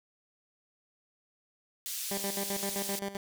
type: band-pass noise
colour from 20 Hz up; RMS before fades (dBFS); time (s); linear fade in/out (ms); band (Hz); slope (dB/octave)
white; -37; 1.86-2.99; 0; 3200 to 15000; 12
type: tone with tremolo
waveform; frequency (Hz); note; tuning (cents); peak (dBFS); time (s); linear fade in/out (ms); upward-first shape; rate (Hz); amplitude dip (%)
15% pulse; 198.4; G3; +21; -26; 2.11-3.17; 2; square; 7.7; 75
effects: none